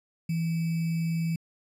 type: tone with sample-and-hold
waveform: sine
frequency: 164.81 Hz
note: E3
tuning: in tune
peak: -25 dBFS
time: 0.29-1.36 s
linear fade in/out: 5 ms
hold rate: 2450 Hz
effects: resampled to 32000 Hz